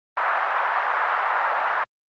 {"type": "band-pass noise", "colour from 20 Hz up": "white", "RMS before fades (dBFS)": -22, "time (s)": [0.17, 1.84], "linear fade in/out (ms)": 2, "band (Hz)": [750, 1500], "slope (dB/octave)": 24, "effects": ["Opus 24 kbps"]}